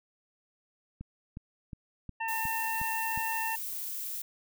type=click train; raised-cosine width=5 ms; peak=-28 dBFS; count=7; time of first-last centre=1.01-3.176 s; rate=2.77 Hz
type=harmonic tone; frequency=902 Hz; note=A5; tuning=43 cents sharp; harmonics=1 / 2 / 3; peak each=-33 / -36 / -38 dBFS; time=2.2-3.56 s; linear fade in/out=10 ms
type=noise; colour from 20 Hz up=violet; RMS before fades=-37 dBFS; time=2.28-4.22 s; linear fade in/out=5 ms
effects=none

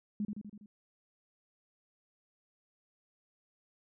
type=tone with echo; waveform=sine; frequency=207.9 Hz; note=G#3; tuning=2 cents sharp; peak=-31 dBFS; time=0.2-0.25 s; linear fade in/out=2 ms; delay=82 ms; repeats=5; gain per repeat=-4 dB; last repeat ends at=0.66 s; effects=none

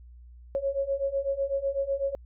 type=beating tone pair; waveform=sine; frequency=546 / 554 Hz; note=C#5 / C#5; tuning=-26 / -1 cents; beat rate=8 Hz; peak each=-30 / -28 dBFS; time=0.55-2.15 s; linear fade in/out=0 ms; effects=added 60 Hz sine -46 dBFS peak until 2.25 s

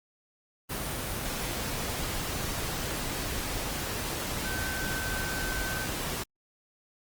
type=tone in noise; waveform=sine; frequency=1535 Hz; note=G6; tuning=37 cents flat; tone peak=-35 dBFS; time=4.44-5.87 s; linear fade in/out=20 ms; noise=pink; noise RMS=-33 dBFS; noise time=0.69-6.24 s; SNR=-5 dB; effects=Opus 24 kbps

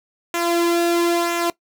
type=tone with flanger; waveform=sawtooth; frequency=342.4 Hz; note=F4; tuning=34 cents flat; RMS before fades=-19 dBFS; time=0.34-1.5 s; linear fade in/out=2 ms; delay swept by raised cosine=0.21 to 2.01 ms; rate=1 Hz; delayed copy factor=-0.55; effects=noise-tail reverb RT60 0.1 s tail -20 dB re dry

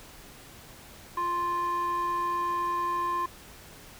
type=tone with band-pass filter; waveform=square; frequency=349.2 Hz; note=F4; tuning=in tune; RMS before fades=-29 dBFS; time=1.17-3.26 s; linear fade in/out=5 ms; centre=1100 Hz; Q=4.8; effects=pink hiss -49 dBFS RMS until 3.99 s

